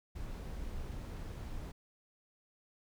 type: noise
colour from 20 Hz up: brown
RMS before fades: -42 dBFS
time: 0.15-1.72 s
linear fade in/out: 10 ms
effects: none